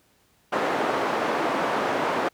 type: band-pass noise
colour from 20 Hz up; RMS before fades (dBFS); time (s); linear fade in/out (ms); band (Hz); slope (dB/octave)
white; -25; 0.52-2.29; 10; 280 to 980; 12
effects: pink hiss -63 dBFS RMS until 2.33 s + high-pass 60 Hz 12 dB/octave